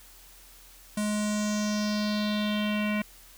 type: tone with low-pass filter sweep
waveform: square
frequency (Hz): 210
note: G#3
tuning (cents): +19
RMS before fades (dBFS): -28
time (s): 0.97-3.02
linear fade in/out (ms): 5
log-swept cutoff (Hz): 9600 to 2400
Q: 3.9
effects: added 42 Hz sine -55 dBFS peak until 3.37 s + white hiss -53 dBFS RMS until 3.37 s